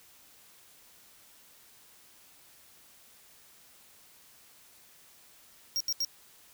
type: tone bursts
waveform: square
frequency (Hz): 5588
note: F8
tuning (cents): 0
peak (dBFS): -28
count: 3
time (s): 5.76-6.048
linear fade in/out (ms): 0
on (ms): 44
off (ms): 78
effects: white hiss -58 dBFS RMS until 6.53 s